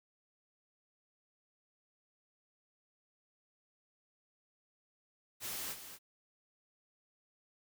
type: noise with echo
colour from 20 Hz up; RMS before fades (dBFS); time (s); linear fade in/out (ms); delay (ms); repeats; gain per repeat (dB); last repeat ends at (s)
white; -41; 5.4-5.76; 50; 230; 1; -9; 5.99
effects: none